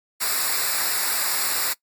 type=noise with comb filter; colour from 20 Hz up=white; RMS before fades=-23 dBFS; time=0.2-1.74 s; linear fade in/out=20 ms; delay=0.32 ms; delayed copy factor=-0.8; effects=noise-tail reverb RT60 0.1 s tail -21 dB re dry + MP3 96 kbps